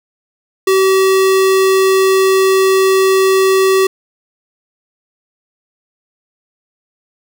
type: tone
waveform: square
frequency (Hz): 382.3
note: G4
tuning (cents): -43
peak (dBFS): -9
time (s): 0.67-3.87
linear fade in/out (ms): 5
effects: none